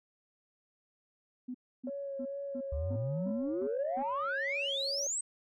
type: tone bursts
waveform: sine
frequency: 251 Hz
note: B3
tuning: 28 cents sharp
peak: -36 dBFS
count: 8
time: 1.48-4.03 s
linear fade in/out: 10 ms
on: 65 ms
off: 290 ms
type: tone with vibrato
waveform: sine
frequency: 554.4 Hz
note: C#5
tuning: in tune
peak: -36 dBFS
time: 1.87-5.07 s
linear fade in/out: 2 ms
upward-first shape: sine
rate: 2.3 Hz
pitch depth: 22 cents each way
type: exponential sweep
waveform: sine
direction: up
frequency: 67 to 8380 Hz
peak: -31 dBFS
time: 2.72-5.21 s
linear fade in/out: 5 ms
effects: tanh soft clip ceiling -26 dBFS